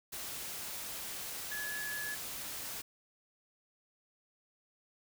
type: tone in noise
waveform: sine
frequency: 1700 Hz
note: G#6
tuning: 40 cents sharp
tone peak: -38 dBFS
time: 1.51-2.15 s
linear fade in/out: 10 ms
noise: white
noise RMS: -42 dBFS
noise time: 0.12-2.82 s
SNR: +1 dB
effects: none